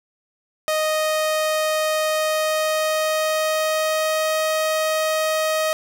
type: tone with pitch glide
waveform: sawtooth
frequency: 622.3 to 628.1 Hz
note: D#5 to D#5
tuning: 0 to +16 cents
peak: -15 dBFS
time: 0.68-5.73 s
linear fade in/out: 0 ms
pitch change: +16 cents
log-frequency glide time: 2.05-4.42 s
effects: none